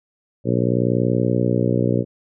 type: harmonic tone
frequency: 60.6 Hz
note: B1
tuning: 32 cents flat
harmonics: 2 / 3 / 4 / 5 / 6 / 7 / 8 / 9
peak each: -21 / -23 / -24 / -25 / -26 / -26 / -27 / -28 dBFS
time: 0.44-2.05 s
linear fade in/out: 50 ms
effects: none